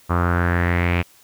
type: tone with low-pass filter sweep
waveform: sawtooth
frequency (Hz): 87.1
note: F2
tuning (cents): -4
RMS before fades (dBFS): -19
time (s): 0.09-1.03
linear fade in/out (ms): 20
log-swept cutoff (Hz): 1200 to 2500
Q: 4.8
effects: white hiss -52 dBFS RMS until 1.23 s